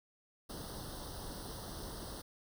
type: noise with comb filter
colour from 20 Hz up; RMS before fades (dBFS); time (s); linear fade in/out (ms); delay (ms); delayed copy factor
pink; -45; 0.49-2.22; 10; 0.21; +1
effects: none